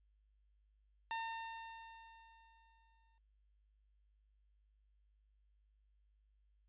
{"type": "tone with exponential decay", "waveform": "sawtooth", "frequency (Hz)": 908, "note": "A#5", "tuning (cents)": -46, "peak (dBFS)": -34, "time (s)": [1.11, 3.18], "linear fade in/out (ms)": 0, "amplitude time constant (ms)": 450, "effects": ["added 51 Hz sine -70 dBFS peak until 6.68 s", "resampled to 8000 Hz"]}